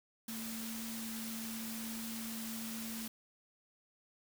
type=tone in noise; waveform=sine; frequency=225.2 Hz; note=A3; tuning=40 cents sharp; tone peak=-42 dBFS; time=0.28-3.08 s; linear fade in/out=5 ms; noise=white; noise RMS=-45 dBFS; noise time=0.28-3.08 s; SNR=0 dB; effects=none